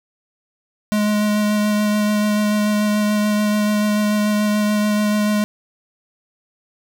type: tone with vibrato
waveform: square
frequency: 209.8 Hz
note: G#3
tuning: 18 cents sharp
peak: -16 dBFS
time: 0.92-5.44 s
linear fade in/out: 0 ms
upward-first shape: sine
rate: 6.9 Hz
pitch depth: 11 cents each way
effects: none